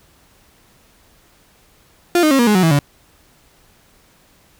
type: tone with pitch steps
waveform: 35% pulse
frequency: 349.2 / 307.5 / 270.8 / 238.5 / 210 / 184.98 / 162.91 / 143.47 Hz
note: F4 / D#4 / C#4 / A#3 / G#3 / F#3 / E3 / D3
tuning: 0 / -20 / -40 / +40 / +19 / 0 / -20 / -40 cents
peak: -9 dBFS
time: 2.15-2.79 s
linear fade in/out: 2 ms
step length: 80 ms
effects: pink hiss -53 dBFS RMS until 4.59 s